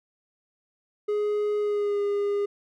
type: tone with pitch glide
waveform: triangle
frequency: 417.4 to 406.7 Hz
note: G#4 to G#4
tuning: +9 to -36 cents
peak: -21 dBFS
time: 1.08-2.46 s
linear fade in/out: 10 ms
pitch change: -45 cents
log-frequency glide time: 1.59-2.01 s
effects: none